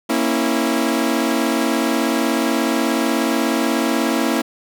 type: chord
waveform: sawtooth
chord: A# diminished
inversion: none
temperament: equal with one note detuned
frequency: 233.1 / 273.1 / 329.6 Hz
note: A#3 / C#4 / E4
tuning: 0 / -26 / 0 cents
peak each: -17 dBFS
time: 0.09-4.42 s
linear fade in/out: 10 ms
effects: none